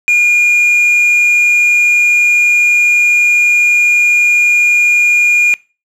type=tone with quantisation; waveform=triangle; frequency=2424 Hz; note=D#7; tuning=46 cents flat; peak=-5 dBFS; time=0.08-5.54 s; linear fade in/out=0 ms; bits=5; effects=noise-tail reverb RT60 0.3 s tail -22 dB re dry + low-pass 11000 Hz 12 dB/octave